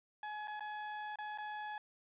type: tone with dropouts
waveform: 30% pulse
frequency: 845 Hz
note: G#5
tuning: 30 cents sharp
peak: -38 dBFS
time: 0.23-1.78 s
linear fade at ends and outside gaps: 2 ms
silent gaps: 0.474-0.48 / 0.596-0.606 / 1.158-1.186 / 1.376-1.384 s
effects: resampled to 8000 Hz + 12-bit